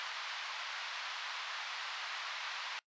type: band-pass noise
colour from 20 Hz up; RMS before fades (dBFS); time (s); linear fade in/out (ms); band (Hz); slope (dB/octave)
pink; -42; 0-2.79; 0; 950 to 4700; 24
effects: noise-tail reverb RT60 0.1 s tail -23 dB re dry + resampled to 16000 Hz